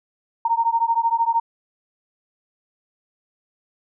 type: beating tone pair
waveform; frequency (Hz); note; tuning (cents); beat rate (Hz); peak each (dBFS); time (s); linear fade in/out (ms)
sine; 916 / 929; A#5 / A#5; -31 / -6; 13; -20; 0.45-1.4; 5
effects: none